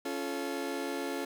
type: chord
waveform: 30% pulse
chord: Db augmented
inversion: none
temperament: just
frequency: 277.2 / 346.5 / 433.1 Hz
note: Db4 / F4 / A4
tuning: 0 / -14 / -27 cents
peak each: -34 / -36 / -36 dBFS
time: 0.05-1.25 s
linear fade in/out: 5 ms
effects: none